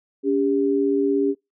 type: tone pair together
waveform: sine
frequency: 282.4 / 399.4 Hz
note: C#4 / G4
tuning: +32 / +32 cents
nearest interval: tritone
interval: 600 cents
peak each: -20 / -20 dBFS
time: 0.23-1.35 s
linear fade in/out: 50 ms
effects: noise-tail reverb RT60 0.2 s tail -24 dB re dry